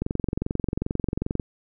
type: click train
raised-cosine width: 3 ms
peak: -12 dBFS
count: 32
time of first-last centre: 0.02-1.398 s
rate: 22.5 Hz
effects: none